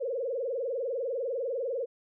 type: tone with vibrato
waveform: sine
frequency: 503 Hz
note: B4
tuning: 32 cents sharp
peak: -29 dBFS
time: 0-1.86 s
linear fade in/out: 20 ms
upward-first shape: sine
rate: 20 Hz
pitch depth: 180 cents each way
effects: none